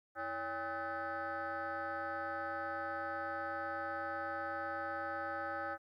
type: tone with frequency modulation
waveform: sine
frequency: 1041 Hz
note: C6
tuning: 9 cents flat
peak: -36 dBFS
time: 0.15-5.78 s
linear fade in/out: 50 ms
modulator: 238 Hz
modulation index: 2.5
effects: tanh soft clip ceiling -33 dBFS + 13-bit